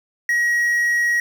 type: tone with quantisation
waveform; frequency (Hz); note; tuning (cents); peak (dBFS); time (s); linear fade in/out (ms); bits
triangle; 1901; A#6; +33; -14; 0.29-1.2; 2; 7
effects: none